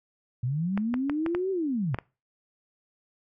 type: linear two-way sweep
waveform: sine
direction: up then down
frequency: 116.54 to 390 to 116.54 Hz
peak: -25 dBFS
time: 0.43-1.95 s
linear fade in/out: 5 ms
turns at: 1.51 s
type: clicks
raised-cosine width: 0.5 ms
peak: -17 dBFS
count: 7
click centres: 0.776 / 0.941 / 1.097 / 1.263 / 1.349 / 1.945 / 1.987 s
effects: noise-tail reverb RT60 0.3 s tail -23 dB re dry